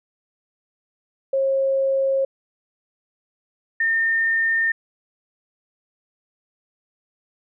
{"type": "tone pair in turn", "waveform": "sine", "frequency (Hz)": [540, 1816.3], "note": ["C#5", "A#6"], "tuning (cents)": [-45, -45], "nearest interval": "octave + major sixth", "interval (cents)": 2100, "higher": "second", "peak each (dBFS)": -17, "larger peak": "neither", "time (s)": [[1.33, 2.25], [3.8, 4.72]], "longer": "neither", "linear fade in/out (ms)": 5, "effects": []}